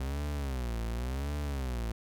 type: tone with vibrato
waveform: 40% pulse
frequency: 64.4 Hz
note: C2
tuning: 27 cents flat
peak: -31 dBFS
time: 0-1.92 s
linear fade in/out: 5 ms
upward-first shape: sine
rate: 0.91 Hz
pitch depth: 230 cents each way
effects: none